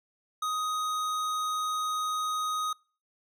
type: tone with tanh clipping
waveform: sine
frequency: 1251 Hz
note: D#6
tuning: 9 cents sharp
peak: -30 dBFS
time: 0.42-2.73 s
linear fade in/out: 5 ms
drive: 18 dB
effects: noise-tail reverb RT60 0.4 s tail -26 dB re dry